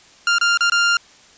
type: tone with dropouts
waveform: sawtooth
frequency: 1396.9 Hz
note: F6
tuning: in tune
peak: -10 dBFS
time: 0.27-0.97 s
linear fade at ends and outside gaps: 2 ms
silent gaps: 0.384-0.412 / 0.574-0.607 / 0.699-0.72 s
effects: white hiss -48 dBFS RMS until 1.37 s + resampled to 16000 Hz